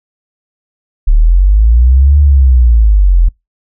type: linear two-way sweep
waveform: sine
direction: up then down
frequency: 34.65 to 73.42 to 40.33 Hz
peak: -3 dBFS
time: 1.07-3.29 s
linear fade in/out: 10 ms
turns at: 2.19 s
effects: noise-tail reverb RT60 0.2 s tail -26 dB re dry